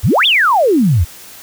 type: exponential two-way sweep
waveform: sine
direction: up then down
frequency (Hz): 72.9 to 3675 to 72.9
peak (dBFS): -8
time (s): 0.03-1.05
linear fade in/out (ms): 20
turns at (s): 0.26
effects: white hiss -36 dBFS RMS until 1.42 s